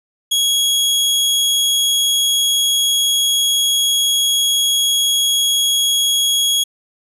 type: tone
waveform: sawtooth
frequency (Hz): 3322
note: G#7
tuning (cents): 0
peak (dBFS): -10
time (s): 0.31-6.64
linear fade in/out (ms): 10
effects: resampled to 32000 Hz